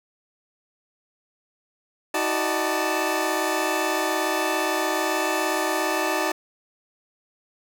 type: tone cluster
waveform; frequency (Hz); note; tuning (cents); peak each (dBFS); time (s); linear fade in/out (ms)
20% pulse; 319.3 / 376.1 / 601 / 878; D#4 / F#4 / D5 / A5; +45 / +28 / +40 / -4; -23; 2.14-6.32; 5
effects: none